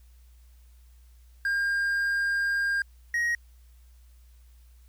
triangle tone pair in turn, 1607 / 1886.4 Hz, G6 / A#6, +43 / +20 cents, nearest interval minor third, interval 277 cents, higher second, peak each -22 dBFS, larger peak neither, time 1.45-2.82 / 3.14-3.35 s, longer first, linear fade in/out 2 ms, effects added 60 Hz sine -51 dBFS peak until 4.88 s + white hiss -67 dBFS RMS until 4.88 s

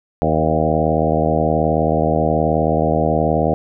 harmonic tone with a mistuned harmonic, 78.8 Hz, D#2, 23 cents sharp, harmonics 1 / 2 / 3 / 4 / 5 / 6 / 7 / 8 / 9 / 10, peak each -24 / -21 / -23 / -24 / -27 / -22 / -22 / -23 / -22 / -26 dBFS, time 0.22-3.54 s, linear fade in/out 0 ms, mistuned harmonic 9, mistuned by -19 cents, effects none

